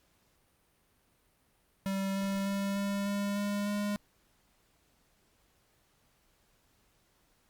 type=tone with pitch steps; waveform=square; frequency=194.3 / 196.1 / 197.92 / 199.76 / 201.6 / 203.5 / 205.4 Hz; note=G3 / G3 / G3 / G3 / G3 / G#3 / G#3; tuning=-15 / +1 / +17 / +33 / +49 / -35 / -19 cents; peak=-31 dBFS; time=1.86-3.96 s; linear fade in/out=0 ms; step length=300 ms; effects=pink hiss -70 dBFS RMS until 7.49 s + Opus 48 kbps